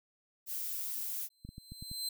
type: noise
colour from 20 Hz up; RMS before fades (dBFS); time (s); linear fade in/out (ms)
violet; -38; 0.46-1.29; 50
type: tone with exponential growth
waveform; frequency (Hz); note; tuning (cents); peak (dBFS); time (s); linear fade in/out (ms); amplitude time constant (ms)
sawtooth; 4100; C8; -36; -30; 1.3-2.09; 5; 170
type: clicks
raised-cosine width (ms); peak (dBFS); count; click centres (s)
5; -33; 6; 1.45 / 1.49 / 1.581 / 1.72 / 1.825 / 1.915
effects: none

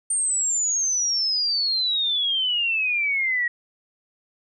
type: exponential sweep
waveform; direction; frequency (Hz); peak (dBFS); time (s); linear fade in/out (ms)
sine; down; 8870 to 1895; -20; 0.1-3.48; 5
effects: none

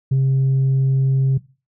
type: tone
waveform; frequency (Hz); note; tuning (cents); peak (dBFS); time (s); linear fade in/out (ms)
sine; 133.9; C3; +40; -11; 0.11-1.38; 10
effects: noise-tail reverb RT60 0.3 s tail -18 dB re dry + tanh soft clip ceiling -12 dBFS

